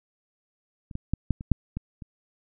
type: clicks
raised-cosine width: 5 ms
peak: -28 / -19 / -12 / -10 / -24 / -6 / -18 / -27 dBFS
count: 8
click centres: 0.912 / 0.954 / 1.136 / 1.307 / 1.409 / 1.517 / 1.77 / 2.022 s
effects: none